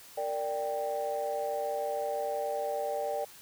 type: chord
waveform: sine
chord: G minor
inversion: first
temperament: equal with one note detuned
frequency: 460.8 / 587.3 / 784 Hz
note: Bb4 / D5 / G5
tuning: -20 / 0 / 0 cents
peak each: -36 / -32 / -34 dBFS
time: 0.17-3.25 s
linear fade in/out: 10 ms
effects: tanh soft clip ceiling -23 dBFS + white hiss -52 dBFS RMS until 3.41 s